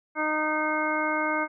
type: harmonic tone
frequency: 307.7 Hz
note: D#4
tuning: 19 cents flat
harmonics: 1 / 2 / 3 / 4 / 5 / 7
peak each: -31 / -31 / -31 / -31 / -31 / -31 dBFS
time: 0.15-1.48 s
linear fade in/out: 50 ms
effects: none